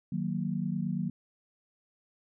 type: chord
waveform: sine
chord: D# minor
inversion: none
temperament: equal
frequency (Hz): 155.56 / 185 / 233.1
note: D#3 / F#3 / A#3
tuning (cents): 0 / 0 / 0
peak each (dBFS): -34 / -32 / -35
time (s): 0.12-1.1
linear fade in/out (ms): 5
effects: none